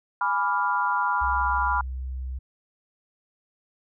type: chord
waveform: sine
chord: G# diminished seventh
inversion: none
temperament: equal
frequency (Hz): 830.6 / 987.8 / 1174.7 / 1396.9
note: G#5 / B5 / D6 / F6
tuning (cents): 0 / 0 / 0 / 0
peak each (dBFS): -30 / -24 / -30 / -27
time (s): 0.21-1.81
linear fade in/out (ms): 2
type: tone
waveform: sine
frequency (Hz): 64.5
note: C2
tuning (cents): -24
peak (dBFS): -29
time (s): 1.21-2.39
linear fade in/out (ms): 10
effects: none